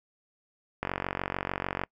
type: click train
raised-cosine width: 0.5 ms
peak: -14 dBFS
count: 48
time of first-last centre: 0.83-1.836 s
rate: 46.7 Hz
effects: noise-tail reverb RT60 0.1 s tail -26 dB re dry